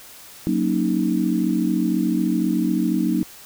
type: chord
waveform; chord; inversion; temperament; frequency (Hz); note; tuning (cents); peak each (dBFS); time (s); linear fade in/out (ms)
sine; D# minor seventh; first; equal; 185 / 233.1 / 277.2 / 311.1; F#3 / A#3 / C#4 / D#4; 0 / 0 / 0 / 0; -23 / -23 / -26 / -22; 0.47-3.23; 0
effects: white hiss -43 dBFS RMS until 3.45 s